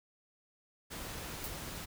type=noise; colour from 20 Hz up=pink; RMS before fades=-43 dBFS; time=0.9-1.86 s; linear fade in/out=20 ms
type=noise with exponential decay; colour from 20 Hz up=blue; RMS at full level=-38 dBFS; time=1.44-1.6 s; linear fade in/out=0 ms; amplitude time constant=33 ms
effects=none